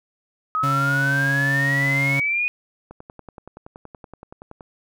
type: exponential sweep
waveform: sine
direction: up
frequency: 1255 to 2489 Hz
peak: -19 dBFS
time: 0.55-2.48 s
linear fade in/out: 0 ms
type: tone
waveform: 35% pulse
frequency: 138.59 Hz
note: C#3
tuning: in tune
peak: -20 dBFS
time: 0.63-2.2 s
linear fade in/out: 5 ms
type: click train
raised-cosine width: 1 ms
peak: -25 dBFS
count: 19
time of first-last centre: 2.91-4.608 s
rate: 10.6 Hz
effects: none